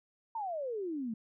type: exponential sweep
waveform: sine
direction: down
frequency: 937 to 213.1 Hz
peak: -34 dBFS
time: 0.35-1.14 s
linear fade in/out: 5 ms
effects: none